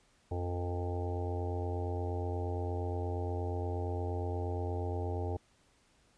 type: harmonic tone with a mistuned harmonic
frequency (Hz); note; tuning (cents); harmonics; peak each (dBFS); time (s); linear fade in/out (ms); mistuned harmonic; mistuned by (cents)
88.5; F2; +23; 1 / 3 / 4 / 5 / 6 / 7 / 8 / 9 / 10; -34 / -45 / -43 / -41 / -53 / -46 / -53 / -44 / -53; 0.31-5.37; 5; 6; -51
effects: pink hiss -68 dBFS RMS until 6.17 s + resampled to 22050 Hz